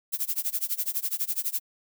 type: noise with tremolo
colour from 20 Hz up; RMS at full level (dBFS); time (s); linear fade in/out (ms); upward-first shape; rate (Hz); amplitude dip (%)
violet; -26; 0.12-1.6; 20; sine; 12; 95
effects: none